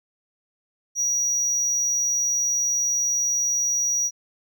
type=tone; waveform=triangle; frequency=5780 Hz; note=F#8; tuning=41 cents flat; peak=-19 dBFS; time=0.95-4.11 s; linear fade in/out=50 ms; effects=none